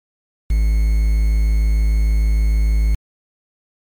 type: tone with quantisation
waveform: triangle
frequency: 53.3 Hz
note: G#1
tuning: 46 cents sharp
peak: -10 dBFS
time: 0.5-2.95 s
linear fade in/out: 5 ms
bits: 6
effects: MP3 96 kbps